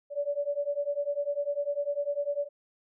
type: beating tone pair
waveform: sine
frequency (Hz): 570 / 580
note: C#5 / D5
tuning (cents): +48 / -22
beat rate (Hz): 10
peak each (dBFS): -31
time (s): 0.1-2.49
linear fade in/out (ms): 50
effects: none